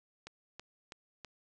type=click train; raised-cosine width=0.2 ms; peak=-28 dBFS; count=4; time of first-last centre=0.27-1.247 s; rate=3.07 Hz; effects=resampled to 24000 Hz + 9-bit